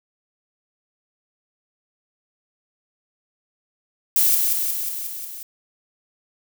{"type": "noise with echo", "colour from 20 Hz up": "violet", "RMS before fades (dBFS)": -17, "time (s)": [4.16, 4.35], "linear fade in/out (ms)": 2, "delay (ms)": 180, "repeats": 6, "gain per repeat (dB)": -3, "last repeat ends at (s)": 5.43, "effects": []}